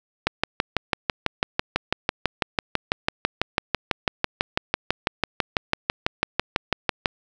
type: click train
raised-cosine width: 0.3 ms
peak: -3 dBFS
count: 42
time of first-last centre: 0.27-7.058 s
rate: 6.04 Hz
effects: none